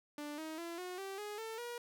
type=tone with pitch steps; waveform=sawtooth; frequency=294.7 / 315.9 / 338.5 / 362.8 / 388.9 / 416.8 / 446.7 / 478.7 Hz; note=D4 / D#4 / E4 / F#4 / G4 / G#4 / A4 / A#4; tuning=+6 / +26 / +46 / -34 / -14 / +6 / +26 / +46 cents; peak=-38 dBFS; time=0.18-1.78 s; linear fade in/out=2 ms; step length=200 ms; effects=none